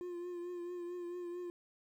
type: tone with vibrato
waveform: triangle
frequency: 351.8 Hz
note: F4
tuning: 13 cents sharp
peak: -38 dBFS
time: 0.01-1.5 s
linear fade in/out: 0 ms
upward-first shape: triangle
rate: 4.5 Hz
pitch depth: 37 cents each way
effects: 12-bit